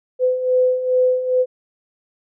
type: beating tone pair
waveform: sine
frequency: 505 / 507.4 Hz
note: B4 / B4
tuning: +39 / +47 cents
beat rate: 2.4 Hz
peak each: -21 / -15 dBFS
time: 0.19-1.46 s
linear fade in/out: 50 ms
effects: none